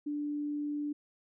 sine tone, 293.7 Hz, D4, in tune, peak -32 dBFS, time 0.06-0.93 s, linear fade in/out 10 ms, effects none

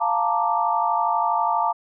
sine chord, Bb major seventh, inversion second, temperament equal, 698.5 / 880 / 932.3 / 1174.7 Hz, F5 / A5 / Bb5 / D6, 0 / 0 / 0 / 0 cents, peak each -25 / -23 / -24 / -25 dBFS, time 0-1.73 s, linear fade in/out 20 ms, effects none

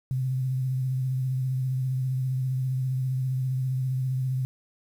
sine tone with vibrato, 130 Hz, C3, 11 cents flat, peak -24 dBFS, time 0.11-4.45 s, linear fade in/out 0 ms, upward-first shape sine, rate 15 Hz, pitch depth 32 cents each way, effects 9-bit

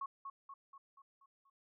sine tone with echo, 1100 Hz, C#6, 14 cents flat, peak -38 dBFS, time 0.01-0.06 s, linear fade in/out 5 ms, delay 240 ms, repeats 6, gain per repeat -5 dB, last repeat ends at 1.5 s, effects none

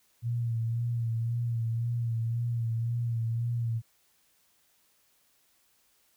sine tone with vibrato, 116.54 Hz, A#2, in tune, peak -27 dBFS, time 0.22-3.82 s, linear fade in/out 50 ms, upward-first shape sine, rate 1.9 Hz, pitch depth 39 cents each way, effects white hiss -68 dBFS RMS until 6.16 s

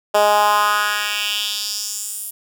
10% pulse tone with high-pass filter sweep, 207.7 Hz, G#3, in tune, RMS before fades -19 dBFS, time 0.14-2.31 s, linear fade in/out 10 ms, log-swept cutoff 570 to 11000 Hz, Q 2.6, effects none

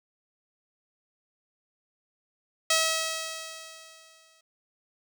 5% pulse tone with exponential decay, 644 Hz, E5, 41 cents flat, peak -9 dBFS, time 2.7-4.41 s, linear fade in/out 5 ms, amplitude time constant 370 ms, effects none

